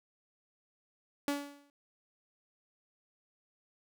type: tone with exponential decay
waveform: sawtooth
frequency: 285.5 Hz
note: D4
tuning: 49 cents flat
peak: -24 dBFS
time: 1.28-1.7 s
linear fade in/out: 1 ms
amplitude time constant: 91 ms
effects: none